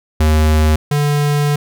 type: tone pair in turn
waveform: square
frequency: 77.4 / 146.11 Hz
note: D#2 / D3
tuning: -9 / -9 cents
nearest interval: major seventh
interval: 1100 cents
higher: second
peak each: -10 / -13 dBFS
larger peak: first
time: 0.2-0.76 / 0.91-1.56 s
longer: second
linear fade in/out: 5 ms
effects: none